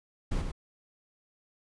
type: noise with echo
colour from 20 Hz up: brown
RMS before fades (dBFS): -29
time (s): 0.31-0.42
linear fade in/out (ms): 10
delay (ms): 98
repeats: 1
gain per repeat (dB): -5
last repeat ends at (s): 0.518
effects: resampled to 22050 Hz